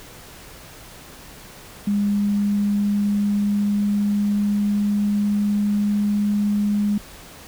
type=tone with pitch glide; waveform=sine; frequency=203.8 to 206.2 Hz; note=G#3 to G#3; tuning=-32 to -12 cents; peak=-17 dBFS; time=1.87-6.98 s; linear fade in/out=5 ms; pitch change=+20 cents; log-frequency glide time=2.07-6.1 s; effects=pink hiss -42 dBFS RMS until 7.47 s

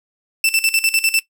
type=tone with tremolo; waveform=sawtooth; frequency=2664 Hz; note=E7; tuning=18 cents sharp; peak=-9 dBFS; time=0.44-1.2 s; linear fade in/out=2 ms; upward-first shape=square; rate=10 Hz; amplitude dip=80%; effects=noise-tail reverb RT60 0.1 s tail -18 dB re dry

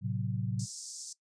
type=chord; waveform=sine; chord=F# diminished; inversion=first; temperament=equal; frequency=110 / 130.81 / 185 Hz; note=A2 / C3 / F#3; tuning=0 / 0 / 0 cents; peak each=-34 / -35 / -36 dBFS; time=0.01-0.67 s; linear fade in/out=50 ms
type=band-pass noise; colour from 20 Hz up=pink; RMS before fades=-44 dBFS; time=0.59-1.13 s; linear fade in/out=5 ms; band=5000 to 8800 Hz; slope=48 dB/octave
effects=noise-tail reverb RT60 0.1 s tail -18 dB re dry + resampled to 22050 Hz

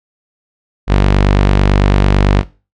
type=tone; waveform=sawtooth; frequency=49 Hz; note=G1; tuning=in tune; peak=-3 dBFS; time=0.87-2.44 s; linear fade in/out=50 ms; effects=noise-tail reverb RT60 0.3 s tail -18 dB re dry + low-pass 4000 Hz 12 dB/octave

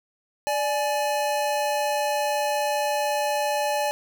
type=tone pair together; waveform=square; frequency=587.3 / 841.7 Hz; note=D5 / G#5; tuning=0 / +23 cents; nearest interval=tritone; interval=623 cents; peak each=-26 dBFS; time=0.47-3.91 s; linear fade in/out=0 ms; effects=none

